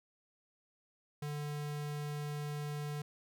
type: tone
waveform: square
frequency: 147.5 Hz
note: D3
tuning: 8 cents sharp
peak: -38 dBFS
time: 1.22-3.02 s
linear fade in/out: 5 ms
effects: none